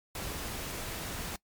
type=noise; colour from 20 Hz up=pink; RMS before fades=-38 dBFS; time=0.15-1.36 s; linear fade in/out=2 ms; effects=noise-tail reverb RT60 0.1 s tail -22 dB re dry + MP3 96 kbps